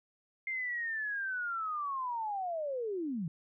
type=linear sweep; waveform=sine; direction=down; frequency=2115 to 150 Hz; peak=-33 dBFS; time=0.47-3.28 s; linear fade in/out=2 ms; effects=none